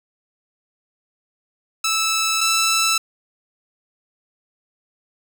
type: tone pair in turn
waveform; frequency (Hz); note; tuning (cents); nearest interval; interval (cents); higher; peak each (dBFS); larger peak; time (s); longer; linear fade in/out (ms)
10% pulse; 1313 / 1322.1; E6 / E6; -7 / +5; unison; 12; second; -10 / -8; second; 1.84-2.41 / 2.41-2.98; neither; 5
effects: none